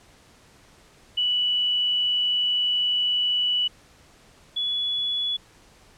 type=tone pair in turn; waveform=sine; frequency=2956 / 3406 Hz; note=F#7 / G#7; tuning=-2 / +43 cents; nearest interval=major second; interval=245 cents; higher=second; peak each=-20 / -23 dBFS; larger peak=first; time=1.17-3.68 / 4.56-5.37 s; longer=first; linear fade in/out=10 ms; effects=pink hiss -54 dBFS RMS until 5.97 s + low-pass 9000 Hz 12 dB/octave